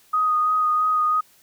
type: tone with vibrato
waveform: sine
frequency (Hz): 1244.5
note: D#6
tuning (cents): 0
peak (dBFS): -17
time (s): 0.13-1.21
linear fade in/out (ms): 10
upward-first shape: sine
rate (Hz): 3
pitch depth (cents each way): 15
effects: white hiss -56 dBFS RMS until 1.42 s